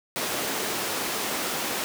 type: high-pass noise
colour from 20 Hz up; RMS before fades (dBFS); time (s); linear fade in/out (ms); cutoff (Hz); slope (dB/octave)
pink; -29; 0.16-1.84; 0; 280; 12
effects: none